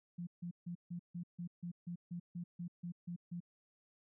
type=tone bursts; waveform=sine; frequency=173.8 Hz; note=F3; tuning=8 cents flat; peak=-40 dBFS; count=14; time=0.18-3.404 s; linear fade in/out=10 ms; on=91 ms; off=150 ms; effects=none